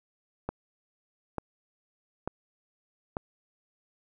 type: click train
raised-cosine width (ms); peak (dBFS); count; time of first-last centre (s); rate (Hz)
1; -17; 4; 0.49-3.169; 1.12
effects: none